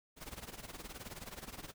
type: noise with tremolo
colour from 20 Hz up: pink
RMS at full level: -45 dBFS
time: 0.16-1.74 s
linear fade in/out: 50 ms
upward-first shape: sine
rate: 19 Hz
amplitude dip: 80%
effects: none